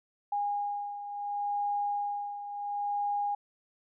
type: beating tone pair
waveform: sine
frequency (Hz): 817 / 817.71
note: G#5 / G#5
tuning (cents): -29 / -27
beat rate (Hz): 0.71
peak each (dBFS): -31 / -37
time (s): 0.32-3.35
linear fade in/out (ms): 5
effects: none